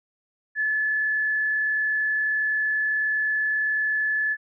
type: tone with frequency modulation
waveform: sine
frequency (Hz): 1726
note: A6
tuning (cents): -34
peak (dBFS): -21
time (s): 0.55-4.37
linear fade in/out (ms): 50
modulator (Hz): 38.5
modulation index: 0.4
effects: none